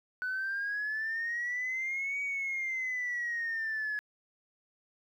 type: exponential two-way sweep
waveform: sine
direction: up then down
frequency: 1488 to 2265 to 1690 Hz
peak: -30 dBFS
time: 0.22-3.99 s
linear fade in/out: 0 ms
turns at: 2.21 s
effects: tanh soft clip ceiling -28 dBFS + 11-bit